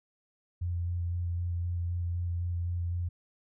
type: tone with vibrato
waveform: sine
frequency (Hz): 87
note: F2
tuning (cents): -6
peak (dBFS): -29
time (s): 0.61-3.09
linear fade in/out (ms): 10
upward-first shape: square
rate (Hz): 3.9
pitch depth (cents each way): 13
effects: none